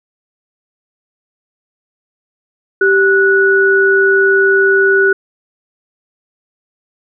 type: tone pair together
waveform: sine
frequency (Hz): 390 / 1470.8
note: G4 / F#6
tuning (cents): -9 / -11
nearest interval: octave + major seventh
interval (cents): 2298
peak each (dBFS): -10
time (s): 2.81-5.13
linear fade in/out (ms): 5
effects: none